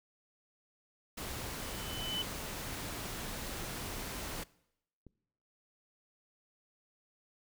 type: noise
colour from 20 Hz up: pink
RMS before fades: -41 dBFS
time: 1.17-4.44 s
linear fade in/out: 10 ms
type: tone with exponential growth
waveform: sine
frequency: 3017 Hz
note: F#7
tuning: 33 cents sharp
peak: -31 dBFS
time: 1.3-2.22 s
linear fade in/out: 2 ms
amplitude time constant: 200 ms
type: clicks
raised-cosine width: 3 ms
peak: -39 dBFS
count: 5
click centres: 3.427 / 3.635 / 3.711 / 4.39 / 5.067 s
effects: noise-tail reverb RT60 0.8 s tail -22 dB re dry